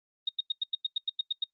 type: tone bursts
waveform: sine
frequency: 3718 Hz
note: A#7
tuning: 5 cents flat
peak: -25 dBFS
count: 11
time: 0.27-1.441 s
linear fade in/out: 5 ms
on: 21 ms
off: 94 ms
effects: noise-tail reverb RT60 0.1 s tail -24 dB re dry + Opus 24 kbps